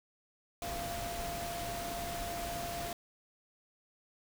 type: tone in noise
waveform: sine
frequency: 690 Hz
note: F5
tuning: 21 cents flat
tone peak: -39 dBFS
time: 0.62-2.93 s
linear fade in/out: 2 ms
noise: pink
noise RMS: -41 dBFS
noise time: 0.62-2.93 s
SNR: -1 dB
effects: none